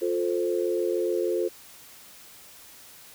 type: chord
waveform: sine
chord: F major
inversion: none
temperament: equal with one note detuned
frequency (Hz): 353.3 / 440 / 523.3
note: F4 / A4 / C5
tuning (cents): +20 / 0 / 0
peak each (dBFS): -26 / -28 / -30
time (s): 0.01-1.49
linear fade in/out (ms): 20
effects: white hiss -49 dBFS RMS until 3.14 s